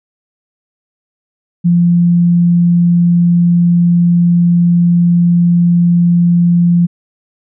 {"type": "tone", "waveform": "sine", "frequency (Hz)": 173.1, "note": "F3", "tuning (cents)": -15, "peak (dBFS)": -6, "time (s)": [1.64, 6.87], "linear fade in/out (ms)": 20, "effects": []}